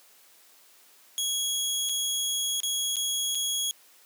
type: tone with dropouts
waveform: 20% pulse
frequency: 3322 Hz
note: G#7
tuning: in tune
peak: -21 dBFS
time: 1.18-3.71 s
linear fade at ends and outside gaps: 0 ms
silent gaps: 1.89-1.894 / 2.603-2.633 / 2.958-2.967 / 3.348-3.353 s
effects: white hiss -57 dBFS RMS until 4.05 s + high-pass 300 Hz 12 dB/octave